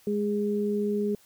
sine tone pair together, 207.7 / 412.4 Hz, G#3 / G#4, 0 / -12 cents, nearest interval octave, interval 1188 cents, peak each -27 dBFS, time 0.07-1.15 s, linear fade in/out 2 ms, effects white hiss -59 dBFS RMS until 1.25 s

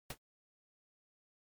pink noise with exponential decay, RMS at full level -36 dBFS, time 0.1-0.18 s, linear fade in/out 5 ms, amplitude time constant 16 ms, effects MP3 96 kbps

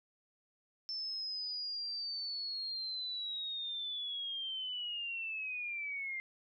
sine linear sweep, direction down, 5320 to 2093 Hz, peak -37 dBFS, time 0.89-6.2 s, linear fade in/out 0 ms, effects none

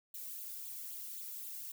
violet noise with flanger, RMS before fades -45 dBFS, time 0.14-1.72 s, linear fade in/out 5 ms, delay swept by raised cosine 0.26 to 1.46 ms, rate 3.8 Hz, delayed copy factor +0.7, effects none

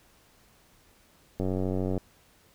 click train, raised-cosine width 2 ms, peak -17 dBFS, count 55, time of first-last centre 1.4-1.978 s, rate 93.5 Hz, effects pink hiss -61 dBFS RMS until 2.54 s

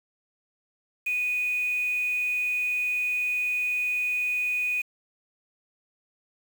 sine tone with quantisation, 2478 Hz, D#7, 8 cents flat, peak -24 dBFS, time 1.06-4.82 s, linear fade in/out 10 ms, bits 7, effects none

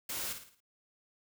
white noise with echo, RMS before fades -38 dBFS, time 0.09-0.33 s, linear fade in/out 5 ms, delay 55 ms, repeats 5, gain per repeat -7 dB, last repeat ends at 0.605 s, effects none

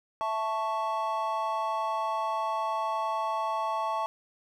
triangle chord, A major, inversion second, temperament equal, 659.3 / 880 / 1108.7 Hz, E5 / A5 / C#6, 0 / 0 / 0 cents, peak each -32 / -29 / -30 dBFS, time 0.21-4.06 s, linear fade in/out 0 ms, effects none

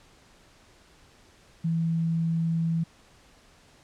sine tone, 164.81 Hz, E3, in tune, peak -23 dBFS, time 1.64-2.84 s, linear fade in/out 10 ms, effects pink hiss -57 dBFS RMS until 3.83 s + low-pass 8000 Hz 12 dB/octave

